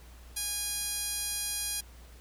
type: tone with band-pass filter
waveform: 10% pulse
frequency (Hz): 820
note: G#5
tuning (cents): -22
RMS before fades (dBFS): -34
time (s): 0.36-1.81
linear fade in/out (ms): 10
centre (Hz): 8800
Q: 6.6
effects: added 60 Hz sine -49 dBFS peak until 2.2 s + pink hiss -57 dBFS RMS until 2.2 s